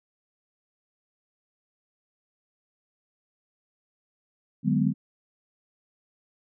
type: chord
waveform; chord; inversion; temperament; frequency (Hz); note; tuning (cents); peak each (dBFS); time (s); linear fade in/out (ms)
sine; G# half-diminished seventh; second; just; 149.51 / 186.89 / 207.7 / 249.2; D3 / F#3 / G#3 / B3; +31 / +18 / 0 / +16; -26; 4.63-4.94; 50
effects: none